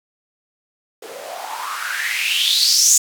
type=noise with band-pass filter sweep; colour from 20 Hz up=blue; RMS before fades=-19 dBFS; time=1.02-2.98 s; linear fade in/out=5 ms; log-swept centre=430 to 7100 Hz; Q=6.2; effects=none